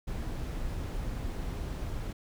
brown noise, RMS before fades -35 dBFS, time 0.07-2.13 s, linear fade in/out 10 ms, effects none

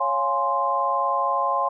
sine chord, Db major seventh, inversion none, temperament equal, 554.4 / 698.5 / 830.6 / 1046.5 Hz, Db5 / F5 / Ab5 / C6, 0 / 0 / 0 / 0 cents, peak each -28 / -28 / -27 / -22 dBFS, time 0-1.69 s, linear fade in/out 10 ms, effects none

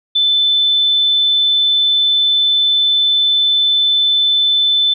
sine tone, 3520 Hz, A7, in tune, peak -10 dBFS, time 0.15-4.94 s, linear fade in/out 10 ms, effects none

